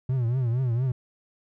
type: tone with vibrato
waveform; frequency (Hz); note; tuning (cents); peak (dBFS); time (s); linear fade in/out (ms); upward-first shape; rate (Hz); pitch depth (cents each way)
triangle; 123.3; B2; -2; -20; 0.09-0.92; 5; triangle; 4.3; 160
effects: none